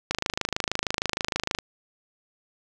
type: click train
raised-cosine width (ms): 0.2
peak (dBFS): -7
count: 40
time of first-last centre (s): 0.11-1.587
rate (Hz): 26.4
effects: none